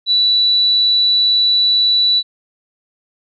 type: tone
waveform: sine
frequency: 3951 Hz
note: B7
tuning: in tune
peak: -10 dBFS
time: 0.06-2.23 s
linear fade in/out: 50 ms
effects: none